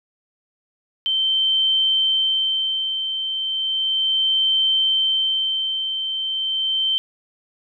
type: tone with tremolo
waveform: sine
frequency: 3109 Hz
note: G7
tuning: 15 cents flat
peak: -15 dBFS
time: 1.06-6.98 s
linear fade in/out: 0 ms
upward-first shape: sine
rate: 0.35 Hz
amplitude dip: 55%
effects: none